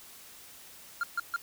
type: tone bursts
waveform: triangle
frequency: 1396.9 Hz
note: F6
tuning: in tune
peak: -25 dBFS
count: 3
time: 1.01-1.362 s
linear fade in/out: 2 ms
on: 24 ms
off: 140 ms
effects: white hiss -51 dBFS RMS until 1.42 s